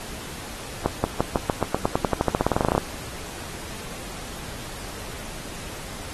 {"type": "accelerating click train", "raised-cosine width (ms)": 1, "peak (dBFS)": -6, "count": 24, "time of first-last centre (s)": [0.86, 2.779], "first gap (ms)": 180, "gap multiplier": 0.92, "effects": ["pink hiss -37 dBFS RMS until 6.13 s", "AAC 32 kbps"]}